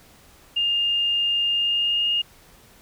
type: tone with pitch glide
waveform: sine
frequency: 2817 to 2842 Hz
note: F7 to F7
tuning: +14 to +30 cents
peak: -19 dBFS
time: 0.56-2.22 s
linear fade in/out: 10 ms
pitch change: +16 cents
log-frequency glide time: 1.52-2.08 s
effects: pink hiss -52 dBFS RMS until 2.81 s